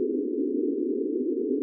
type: band-pass noise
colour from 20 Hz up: pink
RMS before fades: -27 dBFS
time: 0-1.62 s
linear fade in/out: 0 ms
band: 250 to 450 Hz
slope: 96 dB/octave
effects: none